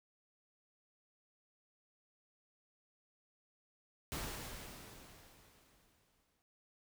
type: noise with exponential decay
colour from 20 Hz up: pink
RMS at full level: -41 dBFS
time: 4.12-6.42 s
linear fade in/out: 0 ms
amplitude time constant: 500 ms
effects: none